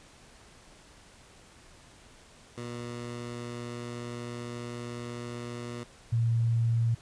15% pulse / sine tone pair in turn, 120 / 115.5 Hz, B2 / A#2, -49 / -16 cents, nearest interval minor second, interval 67 cents, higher first, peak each -30 / -23 dBFS, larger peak second, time 2.57-5.84 / 6.12-6.95 s, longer first, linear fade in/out 10 ms, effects pink hiss -55 dBFS RMS until 7.01 s + resampled to 22050 Hz

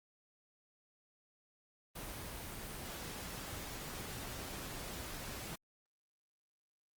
pink noise, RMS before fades -45 dBFS, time 1.95-5.56 s, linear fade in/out 10 ms, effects Opus 24 kbps

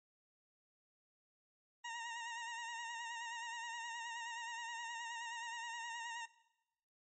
20% pulse tone with vibrato, 932.3 Hz, A#5, in tune, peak -38 dBFS, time 1.84-6.26 s, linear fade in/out 10 ms, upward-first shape sine, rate 9.5 Hz, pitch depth 45 cents each way, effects noise-tail reverb RT60 0.9 s tail -18 dB re dry + MP3 32 kbps

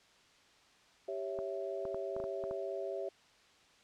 sine chord, C# diminished, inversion second, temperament equal, 392 / 554.4 / 659.3 Hz, G4 / C#5 / E5, 0 / 0 / 0 cents, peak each -40 / -41 / -41 dBFS, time 1.08-3.09 s, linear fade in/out 5 ms
clicks, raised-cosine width 1 ms, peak -30 dBFS, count 8, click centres 1.389 / 1.853 / 1.945 / 2.165 / 2.201 / 2.24 / 2.439 / 2.511 s
effects white hiss -64 dBFS RMS until 3.83 s + low-pass 5000 Hz 12 dB/octave

